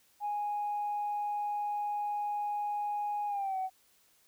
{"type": "tone with pitch glide", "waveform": "sine", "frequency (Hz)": [828, 754.9], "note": ["G#5", "F#5"], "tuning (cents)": [-5, 35], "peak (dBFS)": -30, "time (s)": [0.2, 3.7], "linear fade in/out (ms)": 50, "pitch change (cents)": -160, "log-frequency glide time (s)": [3.27, 3.58], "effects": ["tanh soft clip ceiling -27 dBFS", "white hiss -67 dBFS RMS until 4.27 s"]}